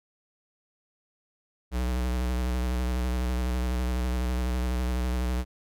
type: tone with vibrato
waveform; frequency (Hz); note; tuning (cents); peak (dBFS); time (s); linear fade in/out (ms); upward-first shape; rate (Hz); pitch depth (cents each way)
square; 61.9; B1; +5; -26; 1.71-5.45; 50; square; 12; 36
effects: none